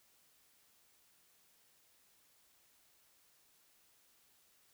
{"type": "silence", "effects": ["white hiss -70 dBFS RMS until 4.73 s"]}